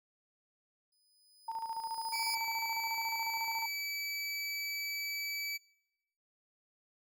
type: tone with exponential growth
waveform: sawtooth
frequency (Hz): 5000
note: D#8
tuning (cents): +8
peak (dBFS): -31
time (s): 0.92-2.35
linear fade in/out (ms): 5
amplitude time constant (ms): 310
type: tone with tremolo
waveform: sine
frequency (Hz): 905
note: A5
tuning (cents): +48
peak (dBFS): -34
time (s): 1.48-3.66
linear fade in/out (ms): 5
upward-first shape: square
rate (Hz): 14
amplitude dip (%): 55
type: tone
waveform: 25% pulse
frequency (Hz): 2300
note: D7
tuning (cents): -37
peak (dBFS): -32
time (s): 2.12-5.58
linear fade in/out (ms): 20
effects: noise-tail reverb RT60 0.9 s tail -25 dB re dry